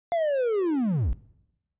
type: linear sweep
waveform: triangle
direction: down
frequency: 698.5 to 42 Hz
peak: -20 dBFS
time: 0.12-1.13 s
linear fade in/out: 0 ms
effects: noise-tail reverb RT60 0.9 s tail -21 dB re dry + resampled to 8000 Hz